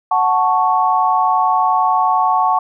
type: chord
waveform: sine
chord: F# minor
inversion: none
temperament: equal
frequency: 740 / 880 / 1108.7 Hz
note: F#5 / A5 / C#6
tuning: 0 / 0 / 0 cents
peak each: -16 dBFS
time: 0.11-2.59 s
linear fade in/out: 5 ms
effects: none

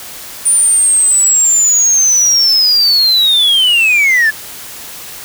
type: linear sweep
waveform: sine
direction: down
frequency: 9397 to 1697 Hz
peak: -4 dBFS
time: 0.45-4.31 s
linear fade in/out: 20 ms
effects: tanh soft clip ceiling -6 dBFS + white hiss -29 dBFS RMS until 5.24 s

